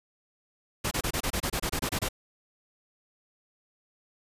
pink noise bursts, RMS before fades -29 dBFS, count 13, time 0.84-2.088 s, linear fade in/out 10 ms, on 72 ms, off 26 ms, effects resampled to 32000 Hz

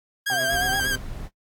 sawtooth tone with vibrato, 1608 Hz, G6, 44 cents sharp, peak -19 dBFS, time 0.26-0.96 s, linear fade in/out 10 ms, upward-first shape sine, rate 8.4 Hz, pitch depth 50 cents each way
sine linear two-way sweep, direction down then up, 795 to 646 to 795 Hz, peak -26 dBFS, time 0.3-0.8 s, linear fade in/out 0 ms, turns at 0.41 s
15% pulse tone with tremolo, 129.3 Hz, C3, 20 cents flat, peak -26 dBFS, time 0.3-0.98 s, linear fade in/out 20 ms, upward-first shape sine, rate 9.6 Hz, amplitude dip 55%
brown noise, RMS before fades -34 dBFS, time 0.47-1.3 s, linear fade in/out 50 ms
effects noise-tail reverb RT60 0.1 s tail -18 dB re dry + AAC 64 kbps

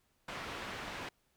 white low-pass noise, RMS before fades -43 dBFS, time 0.28-1.09 s, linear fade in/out 5 ms, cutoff 2200 Hz, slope 12 dB/octave, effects pink hiss -75 dBFS RMS until 1.36 s

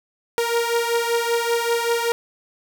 sawtooth beating tone pair, 466.2 / 471.4 Hz, A#4 / A#4, 0 / +19 cents, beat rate 5.2 Hz, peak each -17 / -20 dBFS, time 0.38-2.12 s, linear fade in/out 0 ms, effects none

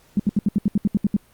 sine tone bursts, 203.4 Hz, G#3, 36 cents flat, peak -14 dBFS, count 11, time 0.17-1.166 s, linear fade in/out 2 ms, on 26 ms, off 71 ms, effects pink hiss -56 dBFS RMS until 1.33 s + Opus 48 kbps

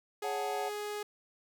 sawtooth tone, 416.7 Hz, G#4, 6 cents sharp, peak -32 dBFS, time 0.22-1.03 s, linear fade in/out 5 ms
triangle chord, F# minor, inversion second, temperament equal, 554.4 / 740 / 880 Hz, C#5 / F#5 / A5, 0 / 0 / 0 cents, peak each -39 / -34 / -40 dBFS, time 0.23-0.7 s, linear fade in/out 20 ms
effects none

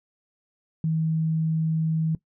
sine tone, 160 Hz, D#3, 49 cents sharp, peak -21 dBFS, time 0.84-2.15 s, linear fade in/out 2 ms, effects noise-tail reverb RT60 0.1 s tail -18 dB re dry

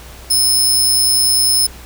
20% pulse tone with amplitude modulation, 5210 Hz, E8, 21 cents flat, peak -3 dBFS, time 0.3-1.67 s, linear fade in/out 10 ms, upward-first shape sine, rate 130 Hz, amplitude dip 55%, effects added 61 Hz sine -36 dBFS peak until 1.85 s + pink hiss -38 dBFS RMS until 1.85 s

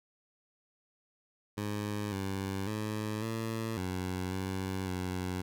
15% pulse tone with pitch steps, 103.9 / 96.9 / 107.2 / 112.4 / 92.1 / 94.9 / 91.7 Hz, G#2 / G2 / A2 / A2 / F#2 / F#2 / F#2, +1 / -20 / -45 / +37 / -7 / +44 / -15 cents, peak -27 dBFS, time 1.57-5.42 s, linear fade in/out 10 ms, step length 550 ms, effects none

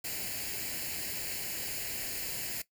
white noise with comb filter, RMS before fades -37 dBFS, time 0.04-2.62 s, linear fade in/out 5 ms, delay 0.42 ms, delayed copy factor +0.7, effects noise-tail reverb RT60 0.1 s tail -17 dB re dry

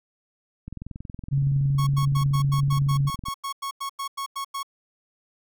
click train, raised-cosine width 5 ms, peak -23 dBFS, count 57, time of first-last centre 0.68-3.285 s, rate 21.5 Hz
sine tone with pitch glide, 138.59 to 139.63 Hz, C#3 to C#3, 0 to +13 cents, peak -19 dBFS, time 1.31-3.1 s, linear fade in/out 20 ms, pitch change +13 cents, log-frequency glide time 1.44-2.43 s
45% pulse tone bursts, 1102 Hz, C#6, 11 cents flat, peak -28 dBFS, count 16, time 1.78-4.631 s, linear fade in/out 10 ms, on 91 ms, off 93 ms
effects none

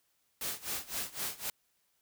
white noise with tremolo, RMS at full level -35 dBFS, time 0.41-1.5 s, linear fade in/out 2 ms, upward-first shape sine, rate 3.9 Hz, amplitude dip 90%, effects white hiss -75 dBFS RMS until 2.01 s

